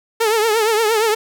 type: tone with vibrato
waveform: sawtooth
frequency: 440 Hz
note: A4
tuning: in tune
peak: -10 dBFS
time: 0.2-1.15 s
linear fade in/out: 10 ms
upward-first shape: triangle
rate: 8.6 Hz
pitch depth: 110 cents each way
effects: none